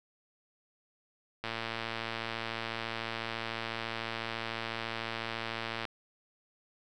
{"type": "click train", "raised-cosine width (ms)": 0.3, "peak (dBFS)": -19, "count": 504, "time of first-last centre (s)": [1.44, 5.852], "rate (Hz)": 114, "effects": []}